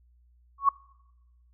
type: tone with exponential growth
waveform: sine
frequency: 1108.7 Hz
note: C#6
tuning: in tune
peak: -13 dBFS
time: 0.58-0.69 s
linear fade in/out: 5 ms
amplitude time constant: 22 ms
effects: noise-tail reverb RT60 0.9 s tail -24 dB re dry + added 60 Hz sine -58 dBFS peak until 1.53 s